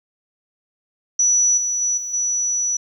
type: tone with level steps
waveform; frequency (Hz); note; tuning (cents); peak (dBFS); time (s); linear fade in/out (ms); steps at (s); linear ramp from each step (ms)
sine; 5910; F#8; -3; -13 / -19 / -17 / -25 / -18; 1.19-2.77; 5; 1.57 / 1.81 / 1.97 / 2.13; 10
effects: 9-bit